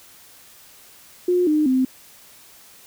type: tone with pitch steps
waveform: sine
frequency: 358.2 / 304.7 / 259.2 Hz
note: F4 / D#4 / C4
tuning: +44 / -36 / -16 cents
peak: -15 dBFS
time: 1.28-1.85 s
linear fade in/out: 5 ms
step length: 190 ms
effects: white hiss -48 dBFS RMS until 2.86 s